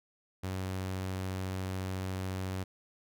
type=tone; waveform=sawtooth; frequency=94 Hz; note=F#2; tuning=28 cents sharp; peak=-30 dBFS; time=0.43-2.64 s; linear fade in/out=10 ms; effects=none